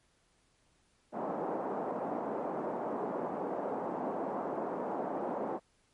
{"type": "band-pass noise", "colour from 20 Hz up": "white", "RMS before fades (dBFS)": -36, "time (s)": [1.12, 5.6], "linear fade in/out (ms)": 50, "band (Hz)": [200, 860], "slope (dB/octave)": 24, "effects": ["pink hiss -71 dBFS RMS until 5.93 s", "MP3 48 kbps"]}